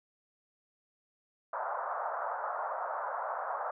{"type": "band-pass noise", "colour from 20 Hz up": "pink", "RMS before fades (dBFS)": -36, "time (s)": [1.53, 3.71], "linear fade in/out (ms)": 5, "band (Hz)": [580, 1400], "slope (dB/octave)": 48, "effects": []}